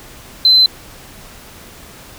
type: tone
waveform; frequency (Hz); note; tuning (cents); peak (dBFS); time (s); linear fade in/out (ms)
sine; 4060; B7; +47; -5; 0.45-0.66; 2
effects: tanh soft clip ceiling -1 dBFS + pink hiss -38 dBFS RMS until 2.18 s